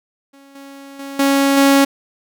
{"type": "tone with level steps", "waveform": "sawtooth", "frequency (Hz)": 276.3, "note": "C#4", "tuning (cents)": -6, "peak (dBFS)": [-39, -31, -24, -8, -5], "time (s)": [0.33, 1.85], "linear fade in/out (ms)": 10, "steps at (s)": [0.55, 0.99, 1.19, 1.57], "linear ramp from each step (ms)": 5, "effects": []}